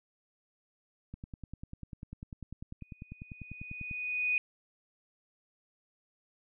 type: click train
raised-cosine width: 5 ms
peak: -30 dBFS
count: 29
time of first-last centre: 1.14-3.912 s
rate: 10.1 Hz
type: tone with exponential growth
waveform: sine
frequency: 2482 Hz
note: D#7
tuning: 5 cents flat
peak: -25 dBFS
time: 2.81-4.38 s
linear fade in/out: 1 ms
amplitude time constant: 340 ms
effects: none